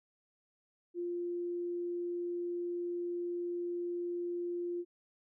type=tone; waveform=sine; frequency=349.2 Hz; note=F4; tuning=in tune; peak=-34 dBFS; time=0.94-4.85 s; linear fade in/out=50 ms; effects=none